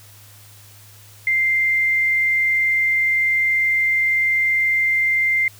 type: tone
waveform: sine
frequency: 2093 Hz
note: C7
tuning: in tune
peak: -15 dBFS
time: 1.27-5.48 s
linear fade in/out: 2 ms
effects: added 103 Hz sine -46 dBFS peak until 5.59 s + white hiss -47 dBFS RMS until 5.59 s